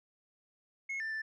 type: tone with pitch steps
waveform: sine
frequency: 2173 / 1779 / 1764 Hz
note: C#7 / A6 / A6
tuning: -35 / +19 / +4 cents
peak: -32 dBFS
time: 0.89-1.22 s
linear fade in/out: 10 ms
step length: 110 ms
effects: tanh soft clip ceiling -34 dBFS